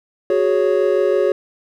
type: chord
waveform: triangle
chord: F# suspended second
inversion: none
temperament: just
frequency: 370 / 416.2 / 555 Hz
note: F#4 / G#4 / C#5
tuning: 0 / +4 / +2 cents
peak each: -16 dBFS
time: 0.3-1.32 s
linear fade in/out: 2 ms
effects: none